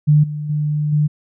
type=tone with level steps; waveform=sine; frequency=149.7 Hz; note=D3; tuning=33 cents sharp; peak=-8 / -22 / -16 / -12 dBFS; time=0.07-1.08 s; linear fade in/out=20 ms; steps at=0.23 / 0.49 / 0.92 s; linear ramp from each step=10 ms; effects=none